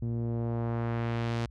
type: tone with low-pass filter sweep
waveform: sawtooth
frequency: 116.54 Hz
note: A#2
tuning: in tune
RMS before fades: -31 dBFS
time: 0.02-1.46 s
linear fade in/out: 5 ms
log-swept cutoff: 250 to 5700 Hz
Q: 0.87
effects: added 60 Hz sine -46 dBFS peak until 1.5 s